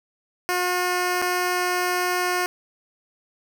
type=tone with dropouts; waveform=10% pulse; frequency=359.7 Hz; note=F#4; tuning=49 cents flat; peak=-13 dBFS; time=0.49-2.46 s; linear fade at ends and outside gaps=0 ms; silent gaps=1.218-1.223 s; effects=none